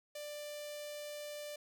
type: tone with notch filter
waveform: sawtooth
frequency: 591 Hz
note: D5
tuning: 11 cents sharp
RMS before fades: -45 dBFS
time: 0.15-1.56 s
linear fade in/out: 5 ms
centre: 1300 Hz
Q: 0.88
effects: none